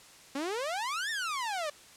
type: exponential two-way sweep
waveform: sawtooth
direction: up then down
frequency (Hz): 264.1 to 1854 to 575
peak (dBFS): -28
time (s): 0.35-1.7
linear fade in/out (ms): 5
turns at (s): 1.1
effects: white hiss -54 dBFS RMS until 1.96 s + low-pass 9000 Hz 12 dB/octave